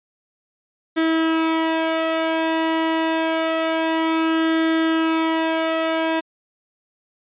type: tone with flanger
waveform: sawtooth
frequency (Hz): 323.4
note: E4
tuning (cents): -33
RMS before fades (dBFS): -20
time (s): 0.96-6.21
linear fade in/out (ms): 20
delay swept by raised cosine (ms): 0.57 to 2.07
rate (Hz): 0.27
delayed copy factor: +0.5
effects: resampled to 8000 Hz